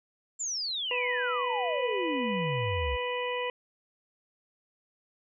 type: exponential sweep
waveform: sine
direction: down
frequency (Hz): 7440 to 61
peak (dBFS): -30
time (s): 0.39-2.97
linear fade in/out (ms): 20
type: harmonic tone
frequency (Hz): 493.9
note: B4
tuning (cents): 0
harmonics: 1 / 2 / 4 / 5 / 6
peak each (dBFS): -32 / -35 / -38 / -39 / -40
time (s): 0.91-3.5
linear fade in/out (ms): 2
effects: none